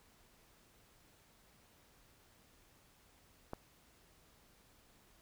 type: click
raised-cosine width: 1 ms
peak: -27 dBFS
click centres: 3.534 s
effects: pink hiss -67 dBFS RMS until 5.21 s